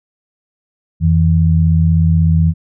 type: tone pair together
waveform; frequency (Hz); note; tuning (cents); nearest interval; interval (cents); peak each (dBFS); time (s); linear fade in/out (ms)
sine; 86.17 / 162.5; F2 / E3; -23 / -24; major seventh; 1099; -11; 1-2.54; 50
effects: none

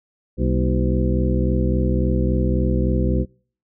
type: harmonic tone with a mistuned harmonic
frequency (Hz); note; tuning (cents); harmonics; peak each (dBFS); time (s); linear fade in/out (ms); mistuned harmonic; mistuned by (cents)
63.6; C2; -48; 1 / 2 / 3 / 4 / 5 / 6 / 8; -20 / -23 / -25 / -26 / -27 / -28 / -29; 0.37-3.26; 50; 4; -130
effects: noise-tail reverb RT60 0.5 s tail -26 dB re dry

